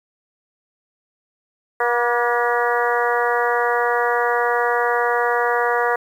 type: harmonic tone with a mistuned harmonic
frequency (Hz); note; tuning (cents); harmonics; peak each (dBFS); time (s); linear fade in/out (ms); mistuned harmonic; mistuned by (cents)
240.1; B3; -49; 2 / 3 / 4 / 5 / 6 / 7 / 8; -21 / -23 / -24 / -25 / -26 / -26 / -27; 1.8-5.96; 5; 5; -34
effects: 8-bit